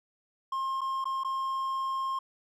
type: tone with dropouts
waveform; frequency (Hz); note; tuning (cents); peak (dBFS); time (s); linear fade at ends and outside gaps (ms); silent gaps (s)
triangle; 1066; C6; +32; -27; 0.52-2.19; 5; 0.809-0.814 / 1.043-1.054 / 1.236-1.246
effects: none